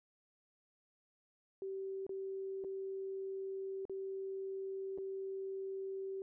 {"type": "tone with dropouts", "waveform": "sine", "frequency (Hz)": 386.1, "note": "G4", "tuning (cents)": -26, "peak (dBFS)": -39, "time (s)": [1.62, 6.22], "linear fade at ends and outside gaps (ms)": 1, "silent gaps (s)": [[2.066, 2.093], [2.64, 2.646], [3.853, 3.896], [4.977, 4.984]], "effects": []}